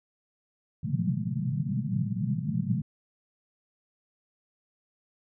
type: band-pass noise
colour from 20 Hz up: pink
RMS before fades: -29 dBFS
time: 0.83-2.82 s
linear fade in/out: 5 ms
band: 110 to 220 Hz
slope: 96 dB/octave
effects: none